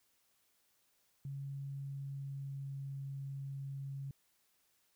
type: tone with pitch glide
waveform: sine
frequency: 138.59 to 137.55 Hz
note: C#3 to C#3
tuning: 0 to -13 cents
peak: -40 dBFS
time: 1.25-4.11 s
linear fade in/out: 2 ms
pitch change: -13 cents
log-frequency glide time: 1.77-2.97 s
effects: white hiss -75 dBFS RMS until 4.95 s